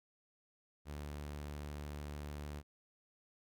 sawtooth tone, 73.42 Hz, D2, in tune, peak -39 dBFS, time 0.85-2.63 s, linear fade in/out 50 ms, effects none

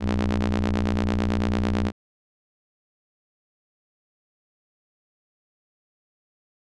sawtooth ring-modulated tone, 60.2 Hz, B1, 44 cents flat, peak -14 dBFS, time 0-1.92 s, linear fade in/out 50 ms, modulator 146 Hz, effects low-pass 5000 Hz 12 dB/octave

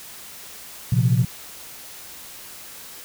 sine chord, Bb suspended second, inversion none, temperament equal, 116.54 / 130.81 / 174.61 Hz, Bb2 / C3 / F3, 0 / 0 / 0 cents, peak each -18 / -18 / -23 dBFS, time 0.92-1.25 s, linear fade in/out 5 ms, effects tanh soft clip ceiling -7 dBFS + white hiss -40 dBFS RMS until 3.04 s

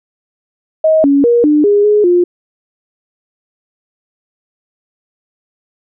sine tone with pitch steps, 632 / 280.7 / 474.8 / 299.1 / 409.4 / 418.6 / 353.2 Hz, D#5 / C#4 / A#4 / D4 / G#4 / G#4 / F4, +27 / +22 / +32 / +32 / -25 / +14 / +20 cents, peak -6 dBFS, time 0.84-2.24 s, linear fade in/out 5 ms, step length 200 ms, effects none

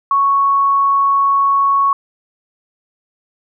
sine tone, 1108.7 Hz, C#6, in tune, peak -10 dBFS, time 0.11-1.93 s, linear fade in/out 2 ms, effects none

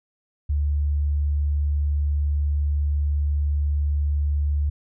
sine tone, 72.9 Hz, D2, 12 cents flat, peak -19 dBFS, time 0.49-4.7 s, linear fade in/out 10 ms, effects none

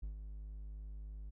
triangle tone with ADSR envelope, 51.6 Hz, G#1, 10 cents flat, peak -36 dBFS, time 0.02-1.31 s, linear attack 14 ms, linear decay 110 ms, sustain -6 dB, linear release 22 ms, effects none

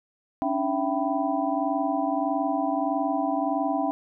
sine tone cluster, 277.8 / 299.4 / 666 / 772 / 990 Hz, C#4 / D4 / E5 / G5 / B5, +4 / +33 / +18 / -27 / +4 cents, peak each -28 / -31 / -29 / -28 / -33 dBFS, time 0.42-3.91 s, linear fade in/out 0 ms, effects none

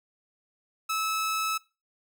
sawtooth tone, 1300 Hz, E6, 24 cents flat, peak -23 dBFS, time 0.89-1.58 s, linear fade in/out 10 ms, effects noise-tail reverb RT60 0.3 s tail -22 dB re dry

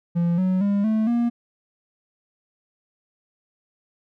triangle tone with pitch steps, 171.4 / 185.84 / 201.5 / 218.5 / 236.9 Hz, F3 / F#3 / G3 / A3 / A#3, -32 / +8 / +48 / -12 / +28 cents, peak -16 dBFS, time 0.15-1.3 s, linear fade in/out 20 ms, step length 230 ms, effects none

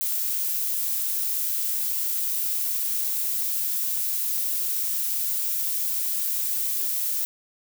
violet noise, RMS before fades -26 dBFS, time 0.01-7.25 s, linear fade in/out 0 ms, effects none

